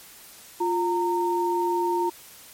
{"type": "tone pair together", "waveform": "sine", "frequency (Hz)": [350.4, 919.9], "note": ["F4", "A#5"], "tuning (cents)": [6, -23], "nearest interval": "octave + perfect fourth", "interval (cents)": 1671, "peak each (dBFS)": -24, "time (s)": [0.6, 2.1], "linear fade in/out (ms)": 10, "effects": ["white hiss -47 dBFS RMS until 2.53 s", "MP3 64 kbps"]}